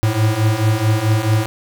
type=beating tone pair; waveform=square; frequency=106.2 / 110.8 Hz; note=G#2 / A2; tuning=+39 / +13 cents; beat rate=4.6 Hz; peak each=-19 / -16 dBFS; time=0.03-1.46 s; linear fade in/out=0 ms; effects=none